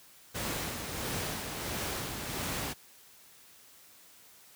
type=noise with tremolo; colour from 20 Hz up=pink; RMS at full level=-34 dBFS; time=0.34-2.74 s; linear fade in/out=20 ms; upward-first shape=sine; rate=1.5 Hz; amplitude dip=40%; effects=white hiss -57 dBFS RMS until 4.55 s + high-pass 60 Hz 12 dB/octave